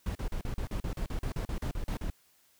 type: noise bursts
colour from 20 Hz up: brown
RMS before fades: -33 dBFS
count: 16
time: 0.06-2.101 s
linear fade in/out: 2 ms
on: 91 ms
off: 39 ms
effects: white hiss -66 dBFS RMS until 2.59 s